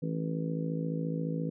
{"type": "harmonic tone", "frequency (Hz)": 54.4, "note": "A1", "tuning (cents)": -19, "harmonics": [3, 4, 5, 6, 7, 8, 9], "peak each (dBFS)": [-32, -41, -37, -47, -46, -46, -40], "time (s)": [0.02, 1.5], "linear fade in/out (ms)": 10, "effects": []}